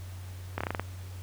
slowing click train, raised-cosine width 0.5 ms, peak -15 dBFS, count 7, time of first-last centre 0.58-0.796 s, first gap 26 ms, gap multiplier 1.13, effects added 92 Hz sine -39 dBFS peak until 1.22 s + pink hiss -52 dBFS RMS until 1.22 s

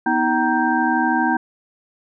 sine tone cluster, 245.1 / 317.8 / 767 / 936 / 1573 Hz, B3 / D#4 / G5 / A#5 / G6, -13 / +37 / -38 / +7 / +6 cents, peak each -22 dBFS, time 0.06-1.37 s, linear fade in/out 5 ms, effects none

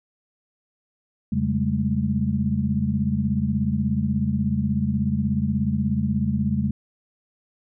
sine tone cluster, 84.8 / 137.2 / 197.7 / 214.2 Hz, E2 / C#3 / G3 / A3, +50 / -17 / +15 / -46 cents, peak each -28 / -26 / -25 / -24 dBFS, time 1.32-6.71 s, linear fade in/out 5 ms, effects none

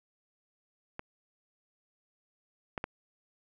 clicks, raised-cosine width 0.5 ms, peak -23 / -19 / -18 dBFS, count 3, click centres 0.994 / 2.778 / 2.841 s, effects none

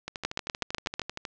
two click trains, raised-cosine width 0.2 ms, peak -10 / -17 dBFS, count 7 / 16, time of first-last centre 0.25-0.995 / 0.08-1.252 s, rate 8.05 / 12.8 Hz, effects low-pass 7000 Hz 12 dB/octave

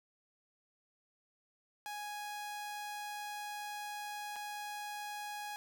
sawtooth tone with dropouts, 830.6 Hz, G#5, in tune, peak -37 dBFS, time 1.86-5.56 s, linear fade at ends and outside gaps 0 ms, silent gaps 4.359-4.363 s, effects none

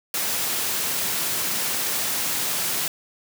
white high-pass noise, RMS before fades -25 dBFS, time 0.14-2.88 s, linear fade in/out 2 ms, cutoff 100 Hz, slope 24 dB/octave, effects none

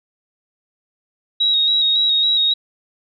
sine tone with vibrato, 3806 Hz, A#7, 35 cents sharp, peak -13 dBFS, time 1.4-2.54 s, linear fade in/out 10 ms, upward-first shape square, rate 3.6 Hz, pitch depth 26 cents each way, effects none

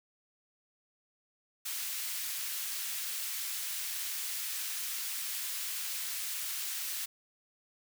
white high-pass noise, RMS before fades -37 dBFS, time 1.65-7.06 s, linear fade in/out 10 ms, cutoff 1700 Hz, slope 12 dB/octave, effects none

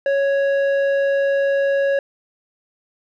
square tone with low-pass filter, 554.4 Hz, C#5, in tune, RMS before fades -18 dBFS, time 0.06-1.99 s, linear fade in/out 2 ms, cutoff 1600 Hz, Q 0.97, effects none

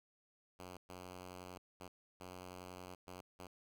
5% pulse tone bursts at uneven times, 91 Hz, F#2, 28 cents flat, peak -38 dBFS, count 6, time 0.59-0.77 / 0.89-1.58 / 1.8-1.88 / 2.2-2.95 / 3.07-3.21 / 3.39-3.47 s, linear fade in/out 5 ms, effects none

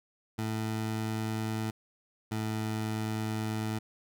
20% pulse tone pair in turn, 110 / 109.24 Hz, A2 / A2, 0 / -12 cents, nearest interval unison, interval 12 cents, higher first, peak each -26 dBFS, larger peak neither, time 0.38-1.71 / 2.31-3.79 s, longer second, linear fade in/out 10 ms, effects none

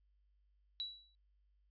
sine tone with exponential decay, 3919 Hz, B7, 14 cents flat, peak -36 dBFS, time 0.8-1.15 s, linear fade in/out 0 ms, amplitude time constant 75 ms, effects added 50 Hz sine -70 dBFS peak until 1.7 s + resampled to 11025 Hz

